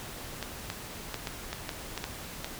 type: clicks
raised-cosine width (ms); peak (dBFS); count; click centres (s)
0.2; -16; 9; 0.427 / 0.701 / 1.143 / 1.272 / 1.53 / 1.692 / 1.977 / 2.041 / 2.445
effects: pink hiss -42 dBFS RMS until 2.59 s